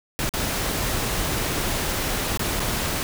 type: noise with dropouts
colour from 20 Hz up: pink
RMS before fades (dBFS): -25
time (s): 0.19-3.03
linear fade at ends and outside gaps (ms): 0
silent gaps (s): 0.292-0.338 / 2.374-2.394 / 2.595-2.602
effects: none

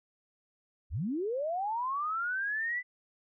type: linear sweep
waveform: sine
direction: up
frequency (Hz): 49 to 2010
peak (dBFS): -30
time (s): 0.9-2.83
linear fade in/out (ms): 50
effects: none

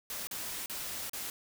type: noise with dropouts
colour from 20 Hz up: white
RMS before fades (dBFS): -39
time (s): 0.1-1.3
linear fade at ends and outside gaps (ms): 1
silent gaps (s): 0.271-0.311 / 0.66-0.697 / 1.096-1.133
effects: none

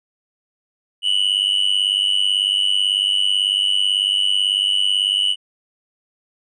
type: tone with amplitude modulation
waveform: triangle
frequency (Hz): 2960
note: F#7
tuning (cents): 0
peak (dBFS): -10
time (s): 1.02-5.36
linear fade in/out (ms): 50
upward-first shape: sine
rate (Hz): 98.1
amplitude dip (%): 90
effects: resampled to 22050 Hz

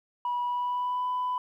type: tone with pitch glide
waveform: sine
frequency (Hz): 974 to 997.9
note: B5 to B5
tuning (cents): -24 to +18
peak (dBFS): -25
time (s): 0.25-1.38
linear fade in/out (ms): 2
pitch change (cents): +42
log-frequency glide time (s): 0.42-1.08
effects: tanh soft clip ceiling -24 dBFS + 11-bit

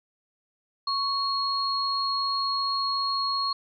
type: tone pair together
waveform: sine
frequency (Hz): 1108.7 / 4294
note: C#6 / C8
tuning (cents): 0 / +44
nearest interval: octave + major seventh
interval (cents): 2344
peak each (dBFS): -27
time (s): 0.87-3.53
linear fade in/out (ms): 5
effects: none

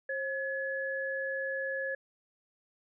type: tone pair together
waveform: sine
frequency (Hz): 535.8 / 1700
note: C5 / G#6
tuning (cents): +41 / +40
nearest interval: octave + minor sixth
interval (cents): 1999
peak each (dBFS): -35 / -34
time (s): 0.09-1.95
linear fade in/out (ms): 5
effects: none

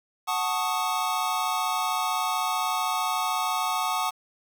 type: chord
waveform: square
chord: D# half-diminished seventh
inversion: first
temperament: equal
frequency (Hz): 740 / 880 / 1108.7 / 1244.5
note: F#5 / A5 / C#6 / D#6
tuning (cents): 0 / 0 / 0 / 0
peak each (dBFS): -31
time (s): 0.27-4.11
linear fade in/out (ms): 20
effects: 8-bit

